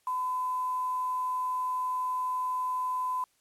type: tone with quantisation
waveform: sine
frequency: 1011 Hz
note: B5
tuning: 40 cents sharp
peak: -28 dBFS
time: 0.07-3.24 s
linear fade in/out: 2 ms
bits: 8
effects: white hiss -70 dBFS RMS until 3.4 s + low-pass 12000 Hz 12 dB/octave